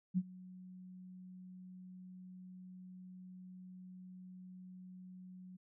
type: tone with ADSR envelope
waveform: sine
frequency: 183.8 Hz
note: F#3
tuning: 11 cents flat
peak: -28 dBFS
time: 0.14-5.57 s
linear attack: 35 ms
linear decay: 47 ms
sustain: -22 dB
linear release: 12 ms
effects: none